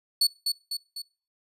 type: tone with echo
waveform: 40% pulse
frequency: 4435 Hz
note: C#8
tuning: in tune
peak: -17 dBFS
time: 0.21-0.27 s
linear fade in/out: 5 ms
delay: 250 ms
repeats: 3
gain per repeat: -5 dB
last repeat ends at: 1.02 s
effects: noise-tail reverb RT60 0.4 s tail -25 dB re dry + resampled to 32000 Hz